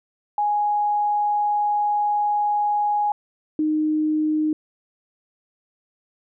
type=tone pair in turn; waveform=sine; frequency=830.6 / 308.1 Hz; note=G#5 / D#4; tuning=0 / -17 cents; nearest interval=octave + perfect fourth; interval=1717 cents; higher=first; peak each=-18 dBFS; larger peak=neither; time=0.38-3.12 / 3.59-4.53 s; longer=first; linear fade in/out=2 ms; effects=none